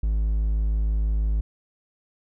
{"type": "tone", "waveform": "triangle", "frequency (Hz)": 53.1, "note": "G#1", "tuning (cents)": 39, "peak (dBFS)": -18, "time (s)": [0.03, 1.41], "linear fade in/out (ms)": 5, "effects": []}